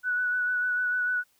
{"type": "tone with vibrato", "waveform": "sine", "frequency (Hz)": 1480, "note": "F#6", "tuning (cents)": 0, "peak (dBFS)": -24, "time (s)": [0.03, 1.24], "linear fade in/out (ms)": 50, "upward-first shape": "sine", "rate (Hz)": 6.7, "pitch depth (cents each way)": 19, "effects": ["white hiss -67 dBFS RMS until 1.39 s"]}